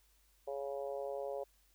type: harmonic tone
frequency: 139.3 Hz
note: C#3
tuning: 9 cents sharp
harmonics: 3 / 4 / 5 / 6 / 7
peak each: -43 / -40 / -46 / -52 / -57 dBFS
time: 0.47-1.44 s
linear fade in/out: 10 ms
effects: added 50 Hz sine -70 dBFS peak until 1.74 s + white hiss -72 dBFS RMS until 1.74 s